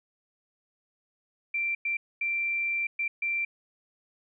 sine tone bursts at uneven times, 2355 Hz, D7, 4 cents sharp, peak -26 dBFS, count 5, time 1.54-1.75 / 1.85-1.97 / 2.21-2.87 / 2.99-3.08 / 3.22-3.45 s, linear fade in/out 5 ms, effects none

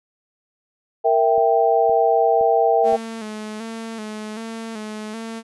sine chord, E diminished, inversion second, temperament equal with one note detuned, 463.7 / 659.3 / 784 Hz, Bb4 / E5 / G5, -9 / 0 / 0 cents, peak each -18 dBFS, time 1.04-2.97 s, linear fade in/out 20 ms
click train, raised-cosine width 2 ms, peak -25 dBFS, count 4, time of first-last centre 1.38-2.926 s, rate 1.94 Hz
sawtooth tone with vibrato, 220 Hz, A3, in tune, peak -25 dBFS, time 2.83-5.43 s, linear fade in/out 50 ms, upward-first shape square, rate 1.3 Hz, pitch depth 47 cents each way
effects resampled to 24000 Hz

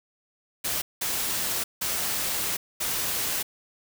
white noise bursts at uneven times, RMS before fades -28 dBFS, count 4, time 0.64-0.82 / 1.01-1.64 / 1.81-2.57 / 2.8-3.43 s, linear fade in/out 10 ms, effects none

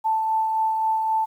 sine tone with tremolo, 882 Hz, A5, 4 cents sharp, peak -18 dBFS, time 0.04-1.26 s, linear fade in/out 20 ms, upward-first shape sine, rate 3.8 Hz, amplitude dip 30%, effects 9-bit

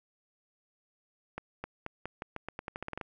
accelerating click train, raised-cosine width 0.5 ms, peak -22 dBFS, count 15, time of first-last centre 1.38-3.012 s, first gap 260 ms, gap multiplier 0.86, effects none

